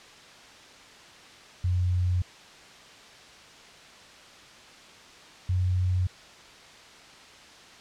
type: tone pair in turn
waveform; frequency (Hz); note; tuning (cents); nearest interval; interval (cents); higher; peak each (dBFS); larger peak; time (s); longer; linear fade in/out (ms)
sine; 90 / 91.36; F#2 / F#2; -47 / -21; unison; 26; second; -22; neither; 1.64-2.22 / 5.49-6.07; neither; 5
effects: white hiss -49 dBFS RMS until 7.8 s + low-pass 5000 Hz 12 dB/octave